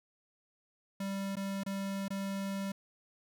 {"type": "tone with dropouts", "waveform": "square", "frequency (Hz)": 196, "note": "G3", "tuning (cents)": 0, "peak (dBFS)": -35, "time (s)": [1, 2.72], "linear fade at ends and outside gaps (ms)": 5, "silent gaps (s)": [[1.356, 1.367], [1.635, 1.662], [2.082, 2.104]], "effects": []}